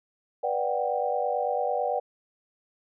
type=chord; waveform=sine; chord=G major seventh; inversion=first; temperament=just; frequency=490 / 588 / 735 / 784 Hz; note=B4 / D5 / F#5 / G5; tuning=-14 / +2 / -12 / 0 cents; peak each=-30 dBFS; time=0.43-2 s; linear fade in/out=10 ms; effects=none